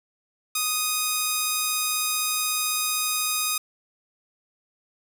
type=tone; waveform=5% pulse; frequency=1244.5 Hz; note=D#6; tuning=in tune; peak=-11 dBFS; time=0.55-3.58 s; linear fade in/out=5 ms; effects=none